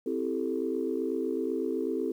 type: chord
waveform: sine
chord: A minor seventh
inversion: first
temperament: equal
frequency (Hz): 261.6 / 329.6 / 392 / 440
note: C4 / E4 / G4 / A4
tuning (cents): 0 / 0 / 0 / 0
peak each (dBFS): -33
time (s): 0.06-2.12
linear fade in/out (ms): 5
effects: tanh soft clip ceiling -17 dBFS + 10-bit